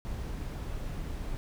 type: noise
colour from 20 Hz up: brown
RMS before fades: -36 dBFS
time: 0.05-1.37 s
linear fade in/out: 0 ms
effects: none